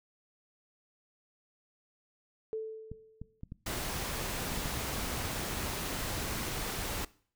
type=tone with exponential decay; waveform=sine; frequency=440 Hz; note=A4; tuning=in tune; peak=-31 dBFS; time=2.53-3.41 s; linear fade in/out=0 ms; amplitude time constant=190 ms
type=clicks; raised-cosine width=5 ms; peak=-29 dBFS; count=11; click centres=2.916 / 3.216 / 3.434 / 3.521 / 4.128 / 4.421 / 4.518 / 4.576 / 4.658 / 4.774 / 4.984 s
type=noise; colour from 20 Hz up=pink; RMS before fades=-36 dBFS; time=3.66-7.05 s; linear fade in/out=5 ms
effects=noise-tail reverb RT60 0.5 s tail -21 dB re dry